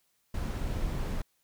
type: noise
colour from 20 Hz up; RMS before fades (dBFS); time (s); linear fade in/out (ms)
brown; -32; 0.34-1.22; 5
effects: white hiss -73 dBFS RMS until 1.43 s